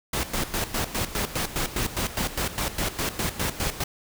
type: noise with tremolo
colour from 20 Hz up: pink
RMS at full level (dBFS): -26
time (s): 0.13-3.84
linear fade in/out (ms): 5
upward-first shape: square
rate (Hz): 4.9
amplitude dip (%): 75
effects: none